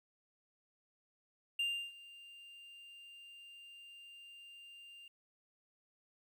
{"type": "tone with ADSR envelope", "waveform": "triangle", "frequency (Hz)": 2794, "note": "F7", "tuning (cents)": 0, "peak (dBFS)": -30, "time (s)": [1.59, 5.08], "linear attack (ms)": 5, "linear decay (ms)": 320, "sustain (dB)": -21, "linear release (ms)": 3, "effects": ["12-bit"]}